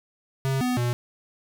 square tone with pitch steps, 134.3 / 249.5 / 121.2 Hz, C3 / B3 / B2, +46 / +18 / -32 cents, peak -23 dBFS, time 0.45-0.93 s, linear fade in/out 0 ms, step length 160 ms, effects none

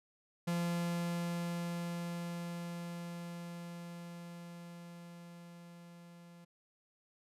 45% pulse tone with level ramp, 172.1 Hz, F3, 25 cents flat, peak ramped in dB -32 to -54 dBFS, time 0.47-6.45 s, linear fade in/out 10 ms, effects resampled to 32000 Hz

